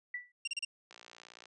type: tone with exponential decay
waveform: sine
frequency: 1964 Hz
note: B6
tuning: 10 cents flat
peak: -33 dBFS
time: 0.14-0.32 s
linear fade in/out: 5 ms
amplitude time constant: 39 ms
type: tone bursts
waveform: sawtooth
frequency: 2775 Hz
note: F7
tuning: 12 cents flat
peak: -30 dBFS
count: 4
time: 0.45-0.65 s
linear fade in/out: 5 ms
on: 26 ms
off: 32 ms
type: click train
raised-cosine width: 0.2 ms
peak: -34 dBFS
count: 33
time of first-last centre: 0.91-1.456 s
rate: 58.6 Hz
effects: high-pass 400 Hz 12 dB/octave + resampled to 22050 Hz